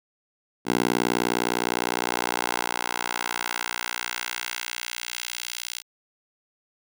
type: tone with high-pass filter sweep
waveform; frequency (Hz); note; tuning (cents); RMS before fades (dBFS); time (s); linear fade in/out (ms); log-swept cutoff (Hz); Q
10% pulse; 59.8; A#1; +45; -28; 0.65-5.83; 50; 270 to 3700; 0.91
effects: none